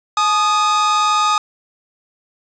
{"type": "tone pair together", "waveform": "45% pulse", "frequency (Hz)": [852.3, 1238], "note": ["G#5", "D#6"], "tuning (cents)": [45, -9], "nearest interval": "tritone", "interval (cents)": 646, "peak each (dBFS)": [-20, -14], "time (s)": [0.17, 1.38], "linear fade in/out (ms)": 2, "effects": ["resampled to 16000 Hz", "7-bit"]}